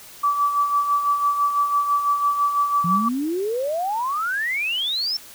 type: tone with tremolo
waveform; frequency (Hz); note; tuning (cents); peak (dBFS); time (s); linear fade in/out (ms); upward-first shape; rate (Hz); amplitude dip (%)
sine; 1154; D6; -31; -15; 0.23-3.09; 10; sine; 6; 55
type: exponential sweep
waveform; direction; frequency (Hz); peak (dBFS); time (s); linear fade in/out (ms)
sine; up; 164.8 to 5480; -21; 2.84-5.17; 5
effects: white hiss -43 dBFS RMS until 5.34 s